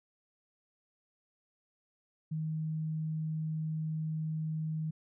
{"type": "tone", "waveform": "sine", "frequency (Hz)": 157.2, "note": "D#3", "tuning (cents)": 18, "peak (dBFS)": -32, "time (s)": [2.31, 4.91], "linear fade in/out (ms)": 10, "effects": []}